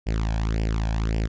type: tone with flanger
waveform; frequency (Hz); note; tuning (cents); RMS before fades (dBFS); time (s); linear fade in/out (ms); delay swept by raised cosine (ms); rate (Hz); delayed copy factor
sawtooth; 54.8; A1; -6; -24; 0.06-1.28; 20; 0.38 to 1.25; 1.8; +0.8
effects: resampled to 16000 Hz